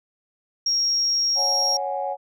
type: tone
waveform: sine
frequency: 5588 Hz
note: F8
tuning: in tune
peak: -18 dBFS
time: 0.66-1.77 s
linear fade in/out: 5 ms
type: chord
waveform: sine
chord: C# suspended fourth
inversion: none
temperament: equal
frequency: 554.4 / 740 / 830.6 Hz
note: C#5 / F#5 / G#5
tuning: 0 / 0 / 0 cents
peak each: -28 dBFS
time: 1.35-2.17 s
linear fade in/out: 50 ms
effects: tanh soft clip ceiling -13 dBFS